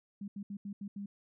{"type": "tone bursts at uneven times", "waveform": "sine", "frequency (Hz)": 201, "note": "G3", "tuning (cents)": 44, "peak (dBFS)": -38, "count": 6, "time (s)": [[0.21, 0.28], [0.36, 0.43], [0.5, 0.57], [0.65, 0.73], [0.81, 0.88], [0.96, 1.06]], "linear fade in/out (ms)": 5, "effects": []}